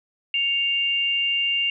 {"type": "tone pair together", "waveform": "sine", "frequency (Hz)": [2217, 2793], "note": ["C#7", "F7"], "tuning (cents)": [0, -1], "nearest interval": "major third", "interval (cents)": 399, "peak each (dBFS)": [-30, -20], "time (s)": [0.34, 1.7], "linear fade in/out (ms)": 2, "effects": []}